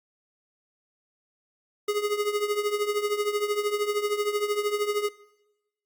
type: tone with tremolo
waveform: square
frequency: 415.3 Hz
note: G#4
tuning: in tune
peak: -22 dBFS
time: 1.88-5.09 s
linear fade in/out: 5 ms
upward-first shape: triangle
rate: 13 Hz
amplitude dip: 80%
effects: noise-tail reverb RT60 1.0 s tail -21 dB re dry + Opus 48 kbps